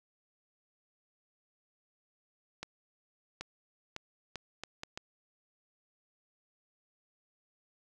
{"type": "accelerating click train", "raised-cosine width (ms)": 0.2, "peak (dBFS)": -22, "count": 7, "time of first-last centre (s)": [2.63, 4.975], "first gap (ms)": 780, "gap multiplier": 0.71, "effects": []}